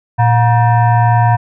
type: tone with frequency modulation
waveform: sine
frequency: 115.4 Hz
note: A#2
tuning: 17 cents flat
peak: -7 dBFS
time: 0.18-1.37 s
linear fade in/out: 20 ms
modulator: 835 Hz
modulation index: 0.96
effects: none